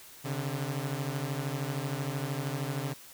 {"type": "beating tone pair", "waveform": "sawtooth", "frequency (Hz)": [133.8, 146.8], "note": ["C3", "D3"], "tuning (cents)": [39, 0], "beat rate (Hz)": 13, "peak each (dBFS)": [-30, -31], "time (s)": [0.24, 2.94], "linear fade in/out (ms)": 20, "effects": ["white hiss -51 dBFS RMS until 3.13 s"]}